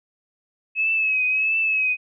sine tone with vibrato, 2575 Hz, E7, 41 cents flat, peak -18 dBFS, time 0.75-1.97 s, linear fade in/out 50 ms, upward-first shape triangle, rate 1.5 Hz, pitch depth 56 cents each way, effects none

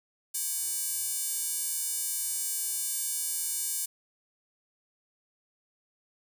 square tone with high-pass filter, 327.3 Hz, E4, 12 cents flat, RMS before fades -32 dBFS, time 0.34-3.86 s, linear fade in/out 10 ms, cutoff 8600 Hz, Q 1.7, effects none

